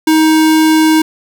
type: tone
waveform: square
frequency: 315.1 Hz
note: D#4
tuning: 22 cents sharp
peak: -7 dBFS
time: 0.07-1.02 s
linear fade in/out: 5 ms
effects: none